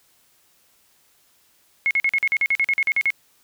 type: tone bursts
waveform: sine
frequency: 2172 Hz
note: C#7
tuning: 36 cents flat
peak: -16 dBFS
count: 14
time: 1.86-3.104 s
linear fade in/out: 0 ms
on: 48 ms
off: 44 ms
effects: white hiss -60 dBFS RMS until 3.43 s